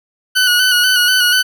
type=tone with vibrato; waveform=20% pulse; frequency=1480 Hz; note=F#6; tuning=in tune; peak=-5 dBFS; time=0.35-1.43 s; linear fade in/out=20 ms; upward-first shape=square; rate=4.1 Hz; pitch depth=31 cents each way; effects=none